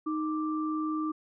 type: tone pair together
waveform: sine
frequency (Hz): 311.1 / 1176.2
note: D#4 / D6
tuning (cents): 0 / +2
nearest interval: octave + major seventh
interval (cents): 2302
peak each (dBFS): -29 / -35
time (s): 0.06-1.12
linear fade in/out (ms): 10
effects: none